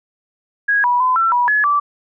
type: tone with pitch steps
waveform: sine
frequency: 1652 / 975 / 1016 / 1344 / 973 / 1701 / 1162 Hz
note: G#6 / B5 / B5 / E6 / B5 / G#6 / D6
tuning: -10 / -23 / +49 / +33 / -26 / +41 / -19 cents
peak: -12 dBFS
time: 0.68-1.8 s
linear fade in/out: 10 ms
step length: 160 ms
effects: none